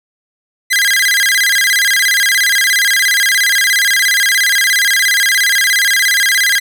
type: tone with vibrato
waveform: sawtooth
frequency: 1809 Hz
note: A6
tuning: 48 cents sharp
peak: -6 dBFS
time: 0.7-6.6 s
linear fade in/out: 20 ms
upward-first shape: square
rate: 17 Hz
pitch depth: 190 cents each way
effects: none